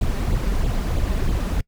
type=noise with flanger; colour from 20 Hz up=brown; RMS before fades=-21 dBFS; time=0.01-1.61 s; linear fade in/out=5 ms; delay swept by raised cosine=0.26 to 5.06 ms; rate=3.1 Hz; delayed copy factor=+0.65; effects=noise-tail reverb RT60 0.1 s tail -23 dB re dry